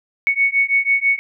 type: beating tone pair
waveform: sine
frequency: 2217 / 2223.1 Hz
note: C#7 / C#7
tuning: 0 / +4 cents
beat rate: 6.1 Hz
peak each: -17 dBFS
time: 0.27-1.19 s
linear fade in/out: 0 ms
effects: none